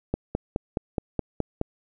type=click train; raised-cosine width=2 ms; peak=-11 dBFS; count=8; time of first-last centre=0.14-1.614 s; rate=4.75 Hz; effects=none